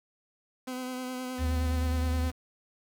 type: tone with vibrato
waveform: sawtooth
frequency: 254.4 Hz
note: C4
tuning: 48 cents flat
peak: -30 dBFS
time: 0.67-2.31 s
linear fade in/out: 10 ms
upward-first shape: sine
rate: 9.6 Hz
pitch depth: 22 cents each way
type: tone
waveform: triangle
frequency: 76.7 Hz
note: D#2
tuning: 24 cents flat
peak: -24 dBFS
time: 1.38-2.32 s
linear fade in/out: 50 ms
effects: 8-bit